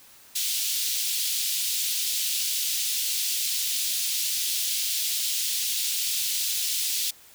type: high-pass noise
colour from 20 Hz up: pink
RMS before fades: -27 dBFS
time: 0.35-7.11 s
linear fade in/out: 10 ms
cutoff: 3200 Hz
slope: 24 dB/octave
effects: white hiss -52 dBFS RMS until 7.34 s